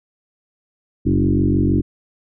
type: tone with frequency modulation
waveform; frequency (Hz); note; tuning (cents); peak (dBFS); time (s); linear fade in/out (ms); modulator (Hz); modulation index
sine; 196; G3; 0; -13; 1.05-1.82; 20; 46.4; 3.2
effects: none